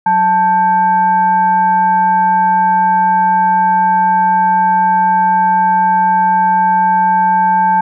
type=tone with frequency modulation; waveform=sine; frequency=880 Hz; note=A5; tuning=in tune; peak=-8 dBFS; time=0.06-7.81 s; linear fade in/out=5 ms; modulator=696 Hz; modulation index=0.43; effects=none